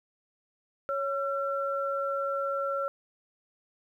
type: tone pair together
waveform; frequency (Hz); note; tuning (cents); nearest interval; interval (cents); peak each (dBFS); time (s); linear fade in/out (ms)
sine; 554.4 / 1354.1; C#5 / E6; 0 / +46; octave + minor third; 1546; -30 / -31; 0.89-2.88; 0
effects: 11-bit